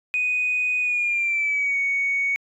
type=tone with pitch glide; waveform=sine; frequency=2489 to 2230 Hz; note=D#7 to C#7; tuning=0 to +10 cents; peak=-19 dBFS; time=0.14-2.36 s; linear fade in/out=0 ms; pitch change=-190 cents; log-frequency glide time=0.8-1.78 s; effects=tanh soft clip ceiling -15 dBFS